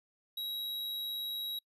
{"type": "tone", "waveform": "square", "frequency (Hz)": 3854, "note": "B7", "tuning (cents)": -43, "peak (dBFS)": -36, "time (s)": [0.37, 1.59], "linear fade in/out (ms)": 5, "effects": ["noise-tail reverb RT60 0.1 s tail -26 dB re dry", "resampled to 32000 Hz"]}